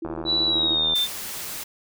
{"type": "tone bursts", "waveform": "sine", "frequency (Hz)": 330.1, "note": "E4", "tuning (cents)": 2, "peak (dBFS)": -28, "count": 10, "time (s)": [0.02, 0.751], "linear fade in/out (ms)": 5, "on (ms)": 47, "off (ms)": 29}
{"type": "click train", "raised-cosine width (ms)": 1, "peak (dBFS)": -19, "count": 71, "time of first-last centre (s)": [0.05, 0.935], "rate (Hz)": 79.1}
{"type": "tone with pitch glide", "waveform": "sine", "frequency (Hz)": [3942, 3573], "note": ["B7", "A7"], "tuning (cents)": [-4, 26], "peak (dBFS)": -19, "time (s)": [0.25, 1.08], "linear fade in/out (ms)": 50, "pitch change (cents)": -170, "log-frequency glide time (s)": [0.46, 0.94]}
{"type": "noise", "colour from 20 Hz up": "white", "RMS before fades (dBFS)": -33, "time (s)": [0.95, 1.64], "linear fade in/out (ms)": 10}
{"effects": []}